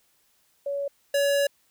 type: tone pair in turn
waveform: sine / square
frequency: 563 / 565 Hz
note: C#5 / C#5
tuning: +27 / +33 cents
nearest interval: unison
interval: 6 cents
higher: second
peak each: -26 / -21 dBFS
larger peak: second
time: 0.66-0.88 / 1.14-1.47 s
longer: second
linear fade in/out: 5 ms
effects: white hiss -66 dBFS RMS until 1.7 s